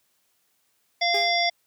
harmonic tone, 692 Hz, F5, 16 cents flat, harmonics 1 / 3 / 5 / 7 / 8, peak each -24 / -25 / -28 / -29 / -29 dBFS, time 1.01-1.5 s, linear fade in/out 10 ms
30% pulse tone with exponential decay, 405.7 Hz, G#4, 41 cents flat, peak -24 dBFS, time 1.14-1.47 s, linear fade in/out 5 ms, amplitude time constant 71 ms
effects white hiss -69 dBFS RMS until 1.66 s + high-pass 80 Hz 12 dB/octave

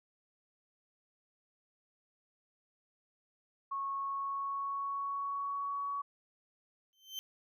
sine tone with pitch glide, 1100 to 1125.7 Hz, C#6 to C#6, -14 to +26 cents, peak -34 dBFS, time 3.71-6.02 s, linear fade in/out 10 ms, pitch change +40 cents, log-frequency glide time 3.93-5.9 s
35% pulse tone with exponential growth, 3100 Hz, G7, 20 cents flat, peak -34 dBFS, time 6.93-7.19 s, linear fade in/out 0 ms, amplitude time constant 55 ms
effects none

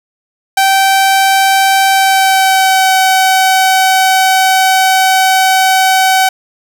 sawtooth tone with pitch glide, 775 to 758.2 Hz, G5 to F#5, -20 to +42 cents, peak -3 dBFS, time 0.57-6.29 s, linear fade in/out 5 ms, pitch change -38 cents, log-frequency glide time 1.89-2.96 s, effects 7-bit

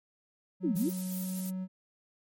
triangle tone with pitch glide, 185 to 186.39 Hz, F#3 to F#3, 0 to +13 cents, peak -31 dBFS, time 0.6-1.68 s, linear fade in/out 50 ms, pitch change +13 cents, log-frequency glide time 1.14-1.38 s
sine exponential two-way sweep, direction down then up, 392 to 164.81 to 385.6 Hz, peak -26 dBFS, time 0.63-0.9 s, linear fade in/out 20 ms, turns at 0.76 s
violet noise, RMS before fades -39 dBFS, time 0.75-1.51 s, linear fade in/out 20 ms
effects MP3 64 kbps

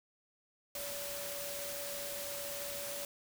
sine tone in noise, 571 Hz, D5, 49 cents flat, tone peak -44 dBFS, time 0.75-3.05 s, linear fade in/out 2 ms, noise white, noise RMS -42 dBFS, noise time 0.75-3.05 s, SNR -5 dB, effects none

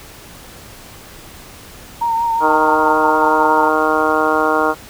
sine tone with vibrato, 922 Hz, A#5, 19 cents flat, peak -14 dBFS, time 2.01-3.69 s, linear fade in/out 10 ms, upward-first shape triangle, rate 5.4 Hz, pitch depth 38 cents each way
harmonic tone, 155.56 Hz, D#3, in tune, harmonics 2 / 3 / 4 / 5 / 6 / 7 / 8 / 9, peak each -21 / -19 / -21 / -21 / -22 / -20 / -23 / -20 dBFS, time 2.4-4.75 s, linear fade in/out 50 ms
effects pink hiss -38 dBFS RMS until 4.89 s

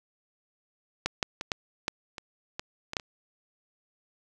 clicks, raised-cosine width 0.2 ms, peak -9 / -8 / -17 / -10 / -10 / -21 / -16 / -17 / -10 / -26 dBFS, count 10, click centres 1.06 / 1.228 / 1.411 / 1.518 / 1.881 / 2.182 / 2.595 / 2.934 / 2.968 / 2.998 s, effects none

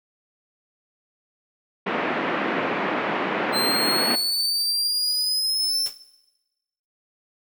pink band-pass noise, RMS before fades -25 dBFS, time 1.86-4.16 s, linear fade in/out 10 ms, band 220 to 2500 Hz, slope 24 dB/octave
40% pulse exponential sweep, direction up, 4100 to 5370 Hz, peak -20 dBFS, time 3.52-5.9 s, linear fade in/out 50 ms
white noise with exponential decay, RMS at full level -31 dBFS, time 5.86-5.98 s, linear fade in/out 2 ms, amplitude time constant 25 ms
effects noise-tail reverb RT60 1.0 s tail -17 dB re dry

